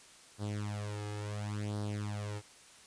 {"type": "tone with flanger", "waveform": "sawtooth", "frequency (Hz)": 104.1, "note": "G#2", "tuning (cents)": 5, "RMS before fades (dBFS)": -38, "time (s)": [0.38, 2.42], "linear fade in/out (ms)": 50, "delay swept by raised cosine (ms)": [0.2, 2.4], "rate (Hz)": 0.71, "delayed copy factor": 0.85, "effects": ["white hiss -57 dBFS RMS until 2.86 s", "resampled to 22050 Hz"]}